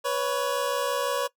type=tone pair together; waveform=25% pulse; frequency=493 / 559 Hz; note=B4 / C#5; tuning=-3 / +14 cents; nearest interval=major second; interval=217 cents; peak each=-25 / -23 dBFS; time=0.04-1.28 s; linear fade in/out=20 ms; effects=noise-tail reverb RT60 0.1 s tail -20 dB re dry